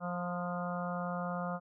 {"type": "harmonic tone with a mistuned harmonic", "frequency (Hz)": 176.7, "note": "F3", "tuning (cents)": 21, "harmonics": [1, 3, 4, 5, 6, 7, 8], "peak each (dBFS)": [-37, -41, -41, -48, -46, -42, -47], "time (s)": [0, 1.6], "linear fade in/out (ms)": 50, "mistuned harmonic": 6, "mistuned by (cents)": -28, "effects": []}